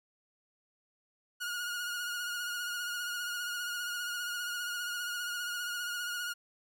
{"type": "tone with vibrato", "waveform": "sawtooth", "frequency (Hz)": 1438, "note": "F#6", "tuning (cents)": -50, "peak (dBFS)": -31, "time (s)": [1.4, 6.34], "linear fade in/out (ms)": 20, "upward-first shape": "triangle", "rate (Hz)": 15, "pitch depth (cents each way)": 42, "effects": []}